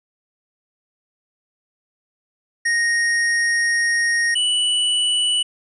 square tone pair in turn, 1864.7 / 2960 Hz, A#6 / F#7, 0 / 0 cents, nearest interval minor sixth, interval 800 cents, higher second, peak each -17 dBFS, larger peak neither, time 2.65-4.35 / 4.35-5.43 s, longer first, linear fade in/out 10 ms, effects resampled to 24000 Hz

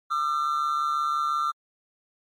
triangle tone pair together, 1200 / 1345.8 Hz, D6 / E6, +37 / +35 cents, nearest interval major second, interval 198 cents, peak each -24 dBFS, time 0.1-1.52 s, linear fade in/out 20 ms, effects MP3 64 kbps

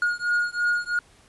triangle beating tone pair, 1434 / 1437 Hz, F6 / F6, +45 / +49 cents, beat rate 3 Hz, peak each -23 dBFS, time 0.02-0.99 s, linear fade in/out 2 ms, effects pink hiss -56 dBFS RMS until 1.28 s + resampled to 24000 Hz

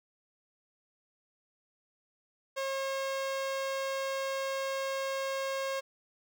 sawtooth tone with notch filter, 540 Hz, C#5, 45 cents flat, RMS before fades -34 dBFS, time 2.56-5.81 s, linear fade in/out 20 ms, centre 11000 Hz, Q 0.99, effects none

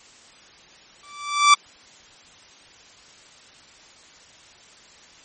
sawtooth tone with exponential growth, 1165 Hz, D6, 14 cents flat, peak -4 dBFS, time 1.03-1.54 s, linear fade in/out 2 ms, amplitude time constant 110 ms, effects white hiss -49 dBFS RMS until 5.24 s + MP3 32 kbps

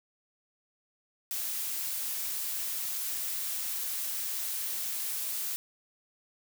blue noise, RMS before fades -34 dBFS, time 1.31-5.56 s, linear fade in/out 0 ms, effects none

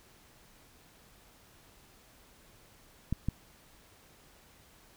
clicks, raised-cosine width 5 ms, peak -17 dBFS, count 2, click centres 3.126 / 3.286 s, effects pink hiss -60 dBFS RMS until 4.96 s

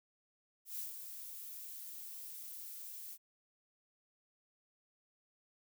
violet noise with ADSR envelope, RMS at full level -41 dBFS, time 0.65-3.18 s, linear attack 130 ms, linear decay 140 ms, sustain -7 dB, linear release 48 ms, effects none

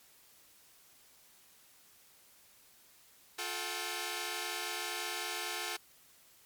5% pulse tone cluster, 353.9 / 435.2 / 773 Hz, F4 / A4 / G5, +23 / -19 / -24 cents, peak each -29 dBFS, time 3.38-5.77 s, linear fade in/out 10 ms, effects white hiss -62 dBFS RMS until 6.45 s + MP3 96 kbps

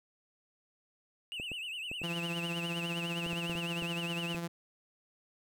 triangle tone with vibrato, 2772 Hz, F7, 14 cents flat, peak -36 dBFS, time 1.32-4.36 s, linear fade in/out 0 ms, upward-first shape triangle, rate 9.8 Hz, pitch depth 170 cents each way
clicks, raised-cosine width 2 ms, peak -30 dBFS, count 10, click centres 1.399 / 1.517 / 1.915 / 2.017 / 3.264 / 3.331 / 3.497 / 3.553 / 3.823 / 4.347 s
sawtooth tone with tremolo, 170 Hz, F3, 46 cents flat, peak -30 dBFS, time 2.03-4.48 s, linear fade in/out 10 ms, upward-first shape sine, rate 15 Hz, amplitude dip 40%
effects none

